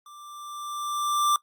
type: tone with level ramp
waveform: square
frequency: 1180 Hz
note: D6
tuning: 8 cents sharp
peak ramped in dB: -46 to -19 dBFS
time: 0.06-1.36 s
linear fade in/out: 2 ms
effects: noise-tail reverb RT60 0.1 s tail -18 dB re dry + Opus 48 kbps